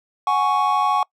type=chord; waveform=triangle; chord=F# suspended second; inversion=none; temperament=just; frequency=740 / 832.5 / 1110 Hz; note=F#5 / G#5 / C#6; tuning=0 / +4 / +2 cents; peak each=-21 / -19 / -17 dBFS; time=0.27-1.03 s; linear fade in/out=2 ms; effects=noise-tail reverb RT60 0.1 s tail -25 dB re dry